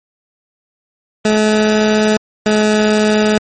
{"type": "tone pair in turn", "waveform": "20% pulse", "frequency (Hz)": [214.3, 213.1], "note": ["A3", "G#3"], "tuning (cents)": [-45, 45], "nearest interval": "unison", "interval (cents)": 10, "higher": "first", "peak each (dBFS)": -5, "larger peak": "neither", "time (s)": [[1.25, 2.17], [2.46, 3.38]], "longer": "neither", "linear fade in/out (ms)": 2, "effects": ["MP3 32 kbps"]}